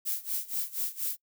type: noise with tremolo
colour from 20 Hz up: violet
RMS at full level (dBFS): -30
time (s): 0.05-1.17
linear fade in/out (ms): 20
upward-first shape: sine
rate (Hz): 4.2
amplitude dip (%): 90
effects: noise-tail reverb RT60 0.1 s tail -24 dB re dry